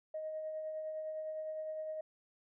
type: tone with tremolo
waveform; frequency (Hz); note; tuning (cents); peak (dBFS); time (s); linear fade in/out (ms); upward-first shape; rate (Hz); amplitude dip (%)
sine; 625; D#5; +8; -36; 0.14-2.01; 5; triangle; 9.8; 35
effects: tanh soft clip ceiling -32 dBFS